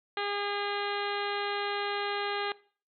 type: harmonic tone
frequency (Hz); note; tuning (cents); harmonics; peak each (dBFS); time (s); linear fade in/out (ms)
406.7; G#4; -36; 1 / 2 / 3 / 4 / 5 / 6 / 7 / 8 / 9 / 10; -36 / -35 / -38 / -38 / -40 / -43 / -44 / -43 / -46 / -44; 0.17-2.52; 2
effects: noise-tail reverb RT60 0.4 s tail -19 dB re dry